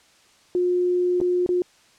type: tone with dropouts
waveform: sine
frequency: 357.9 Hz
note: F4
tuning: 42 cents sharp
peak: -18 dBFS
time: 0.55-1.62 s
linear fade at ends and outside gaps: 1 ms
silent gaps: 1.203-1.213 / 1.463-1.49 s
effects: white hiss -56 dBFS RMS until 1.98 s + low-pass 7000 Hz 12 dB/octave